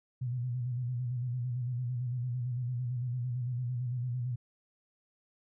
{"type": "tone with vibrato", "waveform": "sine", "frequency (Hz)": 123.47, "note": "B2", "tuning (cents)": 0, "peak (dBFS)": -31, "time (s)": [0.21, 4.36], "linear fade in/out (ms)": 10, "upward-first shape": "square", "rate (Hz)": 8.9, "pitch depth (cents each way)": 54, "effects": []}